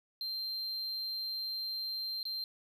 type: tone with dropouts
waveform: triangle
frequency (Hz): 4154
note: C8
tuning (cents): -13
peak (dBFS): -34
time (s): 0.21-2.44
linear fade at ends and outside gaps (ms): 1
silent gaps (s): 2.23-2.253
effects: none